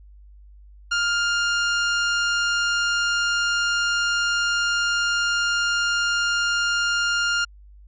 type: tone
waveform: sawtooth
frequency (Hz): 1405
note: F6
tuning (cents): +10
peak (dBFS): -16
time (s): 0.91-7.45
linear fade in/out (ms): 10
effects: added 50 Hz sine -44 dBFS peak until 7.87 s + resampled to 16000 Hz